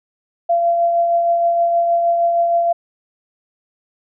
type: tone with tremolo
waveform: sine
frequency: 684 Hz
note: F5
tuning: 36 cents flat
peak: -11 dBFS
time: 0.49-2.73 s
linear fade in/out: 10 ms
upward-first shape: triangle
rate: 6.4 Hz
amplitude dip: 35%
effects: none